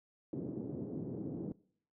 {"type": "band-pass noise", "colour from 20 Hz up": "white", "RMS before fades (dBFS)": -41, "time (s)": [0.33, 1.52], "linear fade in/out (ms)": 2, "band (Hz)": [120, 360], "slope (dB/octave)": 24, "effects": ["noise-tail reverb RT60 0.6 s tail -22 dB re dry"]}